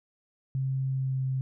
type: tone with pitch glide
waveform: sine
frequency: 133.2 to 131.67 Hz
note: C3 to C3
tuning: +31 to +11 cents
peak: -26 dBFS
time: 0.55-1.41 s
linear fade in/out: 0 ms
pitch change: -20 cents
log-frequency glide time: 0.88-1.23 s
effects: none